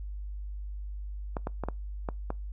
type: clicks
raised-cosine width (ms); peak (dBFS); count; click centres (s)
1; -18; 6; 1.368 / 1.471 / 1.637 / 1.686 / 2.088 / 2.304
effects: noise-tail reverb RT60 0.2 s tail -24 dB re dry + added 50 Hz sine -35 dBFS peak until 2.52 s